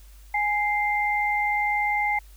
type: tone pair together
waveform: sine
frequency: 830.6 / 2093 Hz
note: G#5 / C7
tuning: 0 / 0 cents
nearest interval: octave + major third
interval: 1600 cents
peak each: -24 dBFS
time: 0.34-2.19 s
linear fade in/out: 5 ms
effects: added 50 Hz sine -45 dBFS peak until 2.36 s + white hiss -57 dBFS RMS until 2.36 s